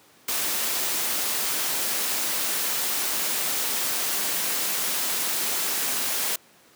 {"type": "noise", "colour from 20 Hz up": "white", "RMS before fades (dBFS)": -26, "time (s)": [0.28, 6.36], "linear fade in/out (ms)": 5, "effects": ["pink hiss -55 dBFS RMS until 6.75 s", "high-pass 200 Hz 12 dB/octave"]}